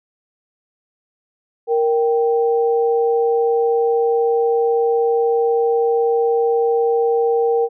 sine tone pair together, 466.2 / 782.3 Hz, A#4 / G5, 0 / -4 cents, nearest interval major sixth, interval 896 cents, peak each -14 / -22 dBFS, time 1.67-7.69 s, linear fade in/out 50 ms, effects none

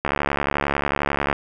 click train, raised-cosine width 0.5 ms, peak -5 dBFS, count 92, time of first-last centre 0.05-1.328 s, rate 71.2 Hz, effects none

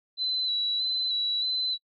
sine tone with vibrato, 3980 Hz, B7, 13 cents sharp, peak -25 dBFS, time 0.17-1.78 s, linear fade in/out 50 ms, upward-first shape square, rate 1.6 Hz, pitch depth 26 cents each way, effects noise-tail reverb RT60 0.1 s tail -25 dB re dry

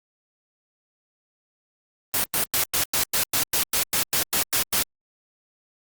white noise bursts, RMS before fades -22 dBFS, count 14, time 2.14-4.826 s, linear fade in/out 0 ms, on 99 ms, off 100 ms, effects Opus 32 kbps

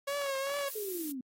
sawtooth tone with vibrato, 554.4 Hz, C#5, in tune, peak -28 dBFS, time 0.07-0.69 s, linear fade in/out 10 ms, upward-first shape triangle, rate 2.5 Hz, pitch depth 66 cents each way
violet noise, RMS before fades -39 dBFS, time 0.67-1.12 s, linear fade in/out 10 ms
sine linear sweep, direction down, 440 to 244.5 Hz, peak -36 dBFS, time 0.75-1.21 s, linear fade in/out 5 ms
effects AAC 48 kbps

